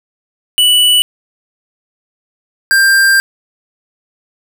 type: tone pair in turn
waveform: square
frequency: 2960 / 1587.1 Hz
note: F#7 / G6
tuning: 0 / +21 cents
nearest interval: major seventh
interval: 1079 cents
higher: first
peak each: -7 dBFS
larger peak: neither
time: 0.58-1.02 / 2.71-3.2 s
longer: second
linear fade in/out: 0 ms
effects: none